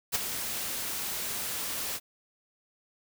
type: noise with ADSR envelope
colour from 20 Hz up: white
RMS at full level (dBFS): -25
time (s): 0.12-2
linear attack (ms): 30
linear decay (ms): 17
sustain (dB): -9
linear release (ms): 46
effects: none